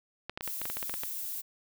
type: clicks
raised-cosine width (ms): 0.3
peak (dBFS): -20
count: 12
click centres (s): 0.296 / 0.375 / 0.409 / 0.477 / 0.616 / 0.655 / 0.7 / 0.77 / 0.828 / 0.896 / 0.94 / 1.035
type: noise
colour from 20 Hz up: violet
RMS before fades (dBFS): -37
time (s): 0.42-1.42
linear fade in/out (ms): 20
effects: none